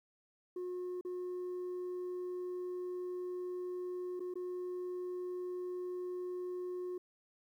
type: tone with dropouts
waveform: sine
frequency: 361.1 Hz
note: F#4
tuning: 42 cents flat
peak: -35 dBFS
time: 0.56-6.98 s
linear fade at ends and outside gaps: 5 ms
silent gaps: 1.011-1.049 / 4.196-4.203 / 4.34-4.355 s
effects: tanh soft clip ceiling -37 dBFS + 12-bit